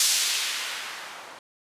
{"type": "noise with low-pass filter sweep", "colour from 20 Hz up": "violet", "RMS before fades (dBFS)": -28, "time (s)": [0, 1.39], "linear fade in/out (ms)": 2, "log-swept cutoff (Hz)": [6100, 780], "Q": 0.86, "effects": ["resampled to 32000 Hz"]}